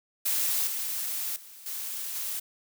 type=noise with level steps; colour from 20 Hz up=blue; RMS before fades=-27 / -32 / -48 / -35 / -33 dBFS; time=0.25-2.4 s; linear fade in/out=10 ms; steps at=0.67 / 1.36 / 1.66 / 2.15 s; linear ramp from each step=2 ms; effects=none